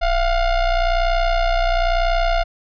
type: ring-modulated tone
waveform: square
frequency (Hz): 355.5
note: F4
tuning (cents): +31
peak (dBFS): -13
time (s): 0.01-2.44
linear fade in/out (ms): 20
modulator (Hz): 325
effects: resampled to 11025 Hz